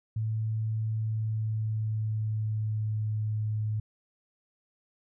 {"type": "tone with pitch glide", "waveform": "sine", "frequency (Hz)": [110, 107.61], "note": ["A2", "A2"], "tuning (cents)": [0, -38], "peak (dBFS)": -27, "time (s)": [0.16, 3.8], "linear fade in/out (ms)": 5, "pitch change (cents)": -38, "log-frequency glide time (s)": [0.95, 3.12], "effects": []}